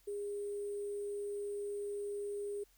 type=tone with sample-and-hold; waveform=sine; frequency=408.1 Hz; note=G#4; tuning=30 cents flat; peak=-37 dBFS; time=0.07-2.64 s; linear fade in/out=10 ms; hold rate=8820 Hz; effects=added 43 Hz sine -69 dBFS peak until 2.77 s + white hiss -70 dBFS RMS until 2.77 s